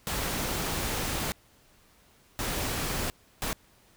pink noise bursts at uneven times, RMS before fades -31 dBFS, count 3, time 0.07-1.32 / 2.39-3.1 / 3.42-3.53 s, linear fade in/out 0 ms, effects pink hiss -61 dBFS RMS until 3.96 s

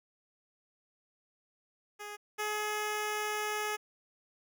10% pulse tone pair in turn, 415.3 / 422.8 Hz, G#4 / G#4, 0 / +31 cents, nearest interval unison, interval 31 cents, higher second, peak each -33 / -24 dBFS, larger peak second, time 1.99-2.17 / 2.38-3.77 s, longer second, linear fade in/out 20 ms, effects none

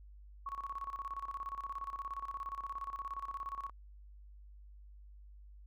sine tone with tremolo, 1108.7 Hz, C#6, in tune, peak -37 dBFS, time 0.46-3.7 s, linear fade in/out 5 ms, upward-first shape square, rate 17 Hz, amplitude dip 75%, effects added 50 Hz sine -52 dBFS peak until 5.66 s

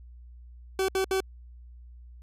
40% pulse tone bursts, 381.6 Hz, G4, 47 cents flat, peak -23 dBFS, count 3, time 0.79-1.204 s, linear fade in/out 2 ms, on 94 ms, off 66 ms, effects added 60 Hz sine -45 dBFS peak until 2.22 s + resampled to 32000 Hz

